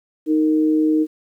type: tone pair together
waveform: sine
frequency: 311.1 / 459.8 Hz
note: D#4 / A#4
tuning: 0 / -24 cents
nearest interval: perfect fifth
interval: 676 cents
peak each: -14 / -24 dBFS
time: 0.26-1.07 s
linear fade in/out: 50 ms
effects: 9-bit